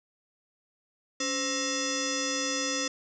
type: tone with frequency modulation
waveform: sine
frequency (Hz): 2671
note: E7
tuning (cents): +22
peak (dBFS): -27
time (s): 1.2-2.88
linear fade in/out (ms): 5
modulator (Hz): 797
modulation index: 4.8
effects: none